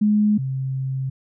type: tone pair in turn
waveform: sine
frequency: 210 / 132.83 Hz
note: G#3 / C3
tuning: +19 / +26 cents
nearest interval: minor sixth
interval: 793 cents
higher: first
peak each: -14 / -22 dBFS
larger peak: first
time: 0.01-0.38 / 0.38-1.1 s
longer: second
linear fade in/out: 10 ms
effects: none